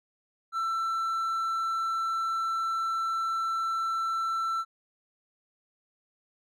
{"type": "tone", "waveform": "triangle", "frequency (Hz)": 1337, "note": "E6", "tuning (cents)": 24, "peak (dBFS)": -25, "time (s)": [0.52, 4.65], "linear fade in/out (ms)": 50, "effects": []}